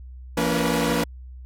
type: tone cluster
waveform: sawtooth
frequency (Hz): 169.2 / 231.9 / 282.9 / 486.6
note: E3 / A#3 / C#4 / B4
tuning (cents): +45 / -9 / +35 / -26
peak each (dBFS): -22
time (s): 0.37-1.04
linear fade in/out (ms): 5
effects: added 63 Hz sine -37 dBFS peak until 1.45 s + AAC 48 kbps